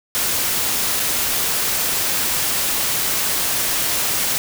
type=noise with dropouts; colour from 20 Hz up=white; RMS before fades=-20 dBFS; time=0.15-4.38 s; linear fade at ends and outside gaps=0 ms; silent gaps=0.996-1 s; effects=none